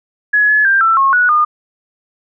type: tone with pitch steps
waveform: sine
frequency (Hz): 1687 / 1707 / 1585 / 1334 / 1087 / 1467 / 1217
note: G#6 / G#6 / G6 / E6 / C#6 / F#6 / D#6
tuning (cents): +27 / +47 / +19 / +20 / -34 / -15 / -39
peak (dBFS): -8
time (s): 0.33-1.45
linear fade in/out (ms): 10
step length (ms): 160
effects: none